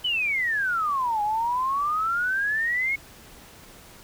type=exponential two-way sweep; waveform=sine; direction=down then up; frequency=3051 to 821 to 2204 Hz; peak=-22 dBFS; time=0.04-2.96 s; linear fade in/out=10 ms; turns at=1.22 s; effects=pink hiss -48 dBFS RMS until 4.03 s